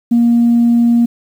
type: tone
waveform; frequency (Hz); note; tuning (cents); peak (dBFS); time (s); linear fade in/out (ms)
sine; 235.8; A#3; +20; -6; 0.11-1.06; 10
effects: tanh soft clip ceiling -4 dBFS + 7-bit